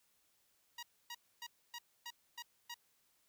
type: tone bursts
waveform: 10% pulse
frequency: 952 Hz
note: A#5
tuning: 36 cents sharp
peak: -36 dBFS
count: 7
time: 0.78-2.743 s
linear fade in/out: 5 ms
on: 49 ms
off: 270 ms
effects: white hiss -75 dBFS RMS until 3.28 s